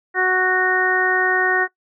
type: harmonic tone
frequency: 370 Hz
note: F#4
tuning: in tune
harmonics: 1 / 2 / 3 / 4 / 5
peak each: -22 / -23 / -26 / -21 / -19 dBFS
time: 0.14-1.68 s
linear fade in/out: 50 ms
effects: noise-tail reverb RT60 0.1 s tail -19 dB re dry